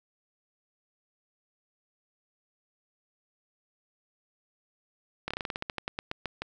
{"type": "slowing click train", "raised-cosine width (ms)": 0.3, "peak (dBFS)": -16, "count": 16, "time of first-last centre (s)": [5.28, 6.42], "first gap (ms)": 26, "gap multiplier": 1.14, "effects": []}